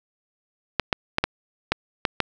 clicks, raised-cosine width 0.3 ms, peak -3 dBFS, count 7, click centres 0.797 / 0.928 / 1.184 / 1.24 / 1.72 / 2.052 / 2.203 s, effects none

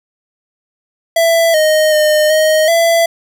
square tone with pitch steps, 665 / 620 / 610 / 624 / 670 Hz, E5 / D#5 / D#5 / D#5 / E5, +15 / -6 / -34 / +5 / +28 cents, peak -9 dBFS, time 1.16-3.06 s, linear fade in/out 5 ms, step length 380 ms, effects none

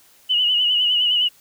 sine tone with vibrato, 2942 Hz, F#7, 11 cents flat, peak -15 dBFS, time 0.29-1.29 s, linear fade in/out 20 ms, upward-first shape sine, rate 9.8 Hz, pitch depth 55 cents each way, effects white hiss -53 dBFS RMS until 1.4 s

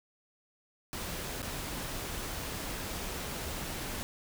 pink noise with dropouts, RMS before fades -38 dBFS, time 0.93-4.03 s, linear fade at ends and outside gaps 0 ms, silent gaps 1.419-1.428 s, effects none

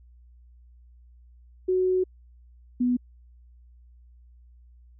sine tone pair in turn, 370 / 246.9 Hz, F#4 / B3, 0 / 0 cents, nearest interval perfect fifth, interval 700 cents, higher first, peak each -20 dBFS, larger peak neither, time 1.68-2.04 / 2.8-2.97 s, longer first, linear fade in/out 10 ms, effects added 60 Hz sine -50 dBFS peak until 4.99 s

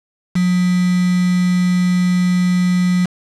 sine tone with quantisation, 180 Hz, F#3, 47 cents flat, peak -12 dBFS, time 0.35-3.06 s, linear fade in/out 10 ms, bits 4, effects low-pass 8000 Hz 12 dB/octave

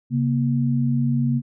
sine tone pair together, 135.8 / 236.4 Hz, C#3 / A#3, -35 / +24 cents, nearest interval minor seventh, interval 959 cents, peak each -20 / -21 dBFS, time 0.1-1.42 s, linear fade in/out 50 ms, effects none

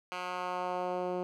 10% pulse tone with band-pass filter sweep, 180.7 Hz, F#3, 41 cents flat, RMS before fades -35 dBFS, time 0.12-1.23 s, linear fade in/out 0 ms, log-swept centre 1900 to 370 Hz, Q 1.1, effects none

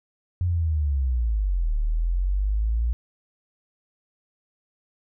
sine linear two-way sweep, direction down then up, 90.9 to 36.5 to 59.3 Hz, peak -20 dBFS, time 0.41-2.93 s, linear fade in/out 0 ms, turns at 1.76 s, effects none

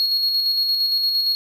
triangle tone with tremolo, 4310 Hz, C#8, 49 cents flat, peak -15 dBFS, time 0-1.35 s, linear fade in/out 0 ms, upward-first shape square, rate 8.7 Hz, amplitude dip 30%, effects none

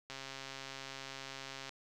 click train, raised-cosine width 0.2 ms, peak -27 dBFS, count 216, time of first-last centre 0.1-1.693 s, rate 135 Hz, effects none

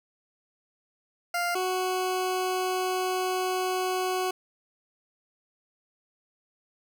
20% pulse tone pair in turn, 698.5 / 370 Hz, F5 / F#4, 0 / 0 cents, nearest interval major seventh, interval 1100 cents, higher first, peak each -21 dBFS, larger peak neither, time 1.34-1.55 / 1.55-4.31 s, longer second, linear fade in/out 5 ms, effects none

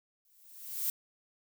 violet noise with exponential growth, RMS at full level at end -30 dBFS, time 0.25-0.9 s, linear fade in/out 1 ms, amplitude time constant 140 ms, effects none

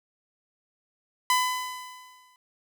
sawtooth tone with exponential decay, 1006 Hz, B5, 32 cents sharp, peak -15 dBFS, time 1.3-2.36 s, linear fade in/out 1 ms, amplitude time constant 230 ms, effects none

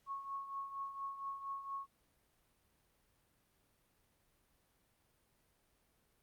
sine tone with tremolo, 1100 Hz, C#6, 14 cents flat, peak -38 dBFS, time 0.06-1.87 s, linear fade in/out 50 ms, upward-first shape triangle, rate 4.3 Hz, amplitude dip 70%, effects pink hiss -75 dBFS RMS until 6.22 s + Opus 48 kbps

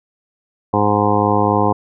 harmonic tone, 103.83 Hz, G#2, in tune, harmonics 1 / 2 / 3 / 4 / 5 / 7 / 8 / 9 / 10, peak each -21 / -21 / -21 / -21 / -21 / -21 / -21 / -21 / -21 dBFS, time 0.73-1.73 s, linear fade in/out 10 ms, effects none

